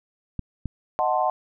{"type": "clicks", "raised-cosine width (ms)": 5, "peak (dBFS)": -16, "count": 2, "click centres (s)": [0.393, 0.657]}
{"type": "chord", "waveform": "sine", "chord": "D# diminished seventh", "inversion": "none", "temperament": "equal", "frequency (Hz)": [622.3, 740, 880, 1046.5], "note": ["D#5", "F#5", "A5", "C6"], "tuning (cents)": [0, 0, 0, 0], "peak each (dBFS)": [-26, -23, -26, -27], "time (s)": [0.99, 1.3], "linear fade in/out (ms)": 0}
{"effects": []}